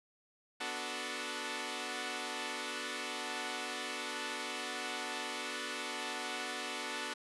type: chord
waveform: 5% pulse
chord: B minor seventh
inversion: none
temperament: equal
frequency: 246.9 / 293.7 / 370 / 440 Hz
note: B3 / D4 / F#4 / A4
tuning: 0 / 0 / 0 / 0 cents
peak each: -32 dBFS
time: 0.6-7.14 s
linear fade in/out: 10 ms
effects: resampled to 24000 Hz